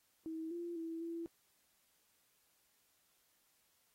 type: tone with pitch steps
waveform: sine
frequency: 321.8 / 343.6 / 328.2 / 334.7 Hz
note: E4 / F4 / E4 / E4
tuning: -42 / -28 / -8 / +26 cents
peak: -40 dBFS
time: 0.26-1.26 s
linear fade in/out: 0 ms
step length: 250 ms
effects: white hiss -75 dBFS RMS until 3.94 s + AAC 48 kbps